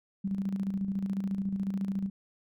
sine tone with tremolo, 195.2 Hz, G3, 7 cents flat, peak -27 dBFS, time 0.24-2.1 s, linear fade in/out 10 ms, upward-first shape square, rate 14 Hz, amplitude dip 50%, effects none

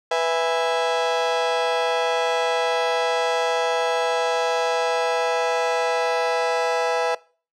35% pulse chord, E major, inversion second, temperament just, 494.4 / 659.3 / 824.1 Hz, B4 / E5 / G#5, +2 / 0 / -14 cents, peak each -21 / -22 / -24 dBFS, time 0.11-7.15 s, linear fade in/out 5 ms, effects noise-tail reverb RT60 0.4 s tail -22 dB re dry + low-pass 5000 Hz 12 dB/octave

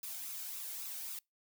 blue noise with flanger, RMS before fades -43 dBFS, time 0.03-1.19 s, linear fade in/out 2 ms, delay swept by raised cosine 0.78 to 1.36 ms, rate 3.7 Hz, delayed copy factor +0.5, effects noise-tail reverb RT60 0.2 s tail -26 dB re dry

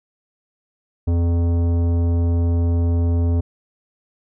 sine tone with tanh clipping, 85.2 Hz, F2, 42 cents flat, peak -17 dBFS, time 1.07-3.41 s, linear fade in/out 10 ms, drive 14 dB, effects none

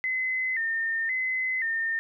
sine tone with vibrato, 1924 Hz, B6, 46 cents flat, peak -25 dBFS, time 0.04-1.99 s, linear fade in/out 0 ms, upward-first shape square, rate 0.95 Hz, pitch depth 100 cents each way, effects none

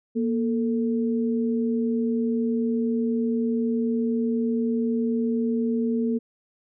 sine tone pair together, 235.2 / 444 Hz, A#3 / A4, +16 / +16 cents, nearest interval major seventh, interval 1100 cents, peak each -22 / -28 dBFS, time 0.15-6.19 s, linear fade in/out 20 ms, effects none

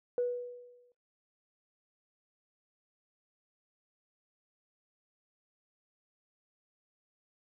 sine tone with exponential decay, 489 Hz, B4, 17 cents flat, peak -25 dBFS, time 0.18-0.92 s, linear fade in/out 1 ms, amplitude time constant 160 ms, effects noise-tail reverb RT60 0.2 s tail -18 dB re dry + tanh soft clip ceiling -22 dBFS

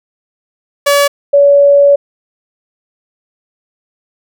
sawtooth / sine tone pair in turn, 570 / 567.4 Hz, C#5 / C#5, +48 / +40 cents, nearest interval unison, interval 8 cents, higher first, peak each -3 dBFS, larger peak neither, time 0.86-1.08 / 1.33-1.96 s, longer second, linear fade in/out 10 ms, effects none

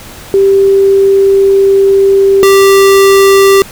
sine / square tone pair in turn, 392 / 392 Hz, G4 / G4, 0 / 0 cents, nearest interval unison, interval 0 cents, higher neither, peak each -3 dBFS, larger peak neither, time 0.34-2.43 / 2.43-3.62 s, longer first, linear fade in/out 0 ms, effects pink hiss -30 dBFS RMS until 3.71 s

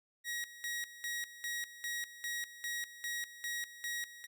sawtooth tone with tremolo, 1900 Hz, A#6, 33 cents sharp, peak -33 dBFS, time 0.24-4.27 s, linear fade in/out 50 ms, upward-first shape square, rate 2.5 Hz, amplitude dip 80%, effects none

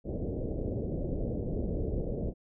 pink low-pass noise, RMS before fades -33 dBFS, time 0.04-2.34 s, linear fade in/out 50 ms, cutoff 590 Hz, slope 48 dB/octave, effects none

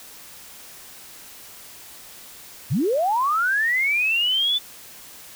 sine linear sweep, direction up, 92.5 to 3528 Hz, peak -18 dBFS, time 2.7-4.59 s, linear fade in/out 20 ms, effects white hiss -43 dBFS RMS until 5.35 s

